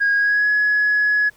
sine tone with pitch glide, 1638 to 1687 Hz, G#6 to G#6, -24 to +27 cents, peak -13 dBFS, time 0-1.3 s, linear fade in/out 20 ms, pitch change +51 cents, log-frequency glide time 0.15-0.5 s, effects tanh soft clip ceiling -11 dBFS + pink hiss -54 dBFS RMS until 1.36 s

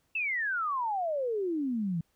sine exponential sweep, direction down, 2700 to 158.3 Hz, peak -28 dBFS, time 0.15-2.01 s, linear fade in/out 5 ms, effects pink hiss -73 dBFS RMS until 2.15 s

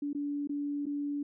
sine tone with dropouts, 288.2 Hz, D4, 33 cents flat, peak -31 dBFS, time 0.02-1.23 s, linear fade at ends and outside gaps 5 ms, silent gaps 0.131-0.148 / 0.474-0.493 / 0.857-0.865 s, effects none

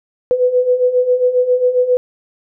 sine beating tone pair, 493.9 / 501.3 Hz, B4 / B4, 0 / +26 cents, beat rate 7.4 Hz, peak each -17 / -12 dBFS, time 0.31-1.97 s, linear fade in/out 0 ms, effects none

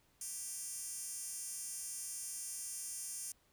10% pulse tone with high-pass filter, 392 Hz, G4, in tune, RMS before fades -44 dBFS, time 0.21-3.32 s, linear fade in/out 2 ms, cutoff 8000 Hz, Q 4.4, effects pink hiss -72 dBFS RMS until 3.52 s

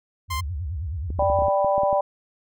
sine tone with vibrato, 79.7 Hz, D#2, 42 cents sharp, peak -26 dBFS, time 0.28-1.5 s, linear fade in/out 50 ms, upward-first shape sine, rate 9.4 Hz, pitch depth 300 cents each way
sawtooth tone, 1046.5 Hz, C6, in tune, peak -23 dBFS, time 0.3-0.41 s, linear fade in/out 10 ms
clicks, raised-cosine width 3 ms, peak -22 dBFS, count 11, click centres 1.104 / 1.189 / 1.225 / 1.3 / 1.388 / 1.421 / 1.483 / 1.646 / 1.78 / 1.834 / 1.929 s
sine chord, G major, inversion second, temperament equal, 587.3 / 784 / 987.8 Hz, D5 / G5 / B5, 0 / 0 / 0 cents, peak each -20 / -23 / -26 dBFS, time 1.19-2.01 s, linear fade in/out 5 ms
effects none

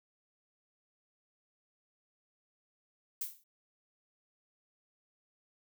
violet noise with exponential decay, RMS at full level -33 dBFS, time 3.21-3.44 s, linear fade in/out 5 ms, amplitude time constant 48 ms, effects none

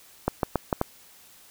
clicks, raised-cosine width 1 ms, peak -8 dBFS, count 5, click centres 0.28 / 0.432 / 0.557 / 0.728 / 0.814 s, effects white hiss -53 dBFS RMS until 1.5 s

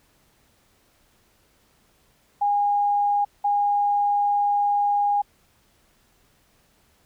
sine tone bursts at uneven times, 817 Hz, G#5, 29 cents flat, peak -18 dBFS, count 2, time 2.41-3.25 / 3.44-5.22 s, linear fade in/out 10 ms, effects pink hiss -62 dBFS RMS until 7.05 s

